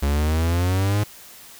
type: exponential sweep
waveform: 45% pulse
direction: up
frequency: 69.3 to 105.8 Hz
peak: -18 dBFS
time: 0.02-1.04 s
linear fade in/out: 10 ms
effects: white hiss -44 dBFS RMS until 1.59 s